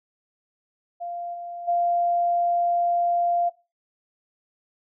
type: tone with level steps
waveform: sine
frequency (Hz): 695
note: F5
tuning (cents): -9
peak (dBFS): -29 / -32 / -19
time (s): 1-3.5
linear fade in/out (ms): 20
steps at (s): 1.33 / 1.67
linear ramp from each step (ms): 20
effects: noise-tail reverb RT60 0.3 s tail -20 dB re dry